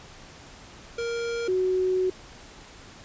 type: tone pair in turn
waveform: square / sine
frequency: 467.4 / 371 Hz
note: A#4 / F#4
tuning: +5 / +5 cents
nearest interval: major third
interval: 400 cents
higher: first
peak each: -28 / -21 dBFS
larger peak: second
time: 0.98-1.48 / 1.48-2.1 s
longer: second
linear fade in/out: 5 ms
effects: pink hiss -47 dBFS RMS until 3.04 s + resampled to 16000 Hz